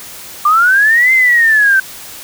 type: linear two-way sweep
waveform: sine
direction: up then down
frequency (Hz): 1169 to 2093 to 1530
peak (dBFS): -6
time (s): 0.45-1.8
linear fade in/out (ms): 5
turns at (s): 1.13
effects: white hiss -31 dBFS RMS until 2.23 s